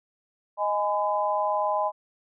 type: chord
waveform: sine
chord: G# minor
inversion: second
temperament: equal with one note detuned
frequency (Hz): 622.3 / 830.6 / 1010.9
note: D#5 / G#5 / B5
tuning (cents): 0 / 0 / +40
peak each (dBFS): -27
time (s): 0.57-1.92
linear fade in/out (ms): 50
effects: none